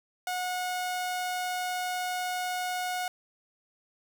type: tone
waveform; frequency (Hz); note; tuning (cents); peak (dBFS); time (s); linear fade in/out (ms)
sawtooth; 728; F#5; -28; -26; 0.27-3.08; 2
effects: 10-bit